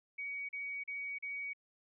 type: tone bursts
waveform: sine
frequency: 2254 Hz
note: C#7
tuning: 28 cents sharp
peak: -38 dBFS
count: 4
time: 0.18-1.534 s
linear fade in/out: 10 ms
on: 310 ms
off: 38 ms
effects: none